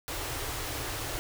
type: band-stop noise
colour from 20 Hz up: pink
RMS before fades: -35 dBFS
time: 0.08-1.19 s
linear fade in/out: 0 ms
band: 140 to 270 Hz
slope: 96 dB/octave
effects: none